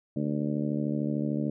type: harmonic tone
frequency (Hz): 73.42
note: D2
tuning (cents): 0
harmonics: 2 / 3 / 4 / 5 / 6 / 7 / 8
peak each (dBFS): -32 / -30 / -32 / -41 / -43 / -43 / -40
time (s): 0.16-1.5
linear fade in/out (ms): 5
effects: none